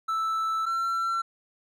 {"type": "tone pair in turn", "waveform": "triangle", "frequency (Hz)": [1318.5, 1350.9], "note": ["E6", "E6"], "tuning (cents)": [0, 42], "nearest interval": "unison", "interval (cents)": 42, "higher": "second", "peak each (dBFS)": -23, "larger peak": "neither", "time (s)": [[0.08, 0.66], [0.66, 1.22]], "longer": "first", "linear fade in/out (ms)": 10, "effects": []}